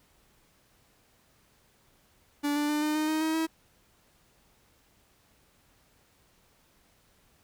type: tone with pitch steps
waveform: 45% pulse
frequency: 290 / 294.4 / 298.8 / 303.4 / 308 / 312.6 / 317.3 / 322.1 Hz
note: D4 / D4 / D4 / D#4 / D#4 / D#4 / D#4 / E4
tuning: -22 / +4 / +30 / -44 / -17 / +8 / +34 / -40 cents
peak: -26 dBFS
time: 2.43-3.47 s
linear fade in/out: 20 ms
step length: 130 ms
effects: pink hiss -65 dBFS RMS until 7.43 s